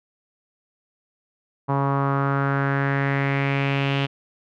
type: tone with low-pass filter sweep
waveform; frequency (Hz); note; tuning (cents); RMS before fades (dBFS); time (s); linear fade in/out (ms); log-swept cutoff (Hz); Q
sawtooth; 138.59; C#3; 0; -22; 1.68-4.07; 20; 1000 to 3000; 3.8
effects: none